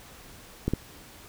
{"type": "clicks", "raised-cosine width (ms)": 3, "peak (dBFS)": [-12, -11], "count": 2, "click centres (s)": [0.68, 0.736], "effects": ["pink hiss -49 dBFS RMS until 1.28 s"]}